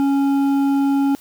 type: tone with hard clipping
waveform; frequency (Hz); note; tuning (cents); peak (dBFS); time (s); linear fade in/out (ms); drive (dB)
triangle; 277.2; C#4; 0; -16; 0-1.15; 0; 11
effects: white hiss -47 dBFS RMS until 1.2 s